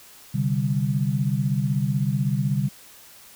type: chord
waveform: sine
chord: C suspended second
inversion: none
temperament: equal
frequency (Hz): 130.81 / 146.83 / 196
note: C3 / D3 / G3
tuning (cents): 0 / 0 / 0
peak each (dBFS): -24 / -24 / -26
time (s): 0.34-2.69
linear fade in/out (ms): 10
effects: white hiss -48 dBFS RMS until 3.35 s